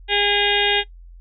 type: harmonic tone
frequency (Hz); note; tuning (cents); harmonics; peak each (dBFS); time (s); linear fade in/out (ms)
408.3; G#4; -29; 1 / 2 / 4 / 5 / 6 / 7 / 8 / 9; -24 / -24 / -24 / -24 / -24 / -24 / -24 / -24; 0.08-0.84; 50
effects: noise-tail reverb RT60 0.1 s tail -18 dB re dry + added 43 Hz sine -39 dBFS peak until 1.2 s